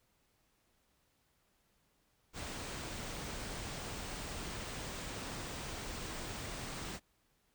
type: band-stop noise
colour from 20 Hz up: pink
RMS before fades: -43 dBFS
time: 2.33-7 s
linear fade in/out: 50 ms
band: 9700 to 15000 Hz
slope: 96 dB/octave
effects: pink hiss -75 dBFS RMS until 7.54 s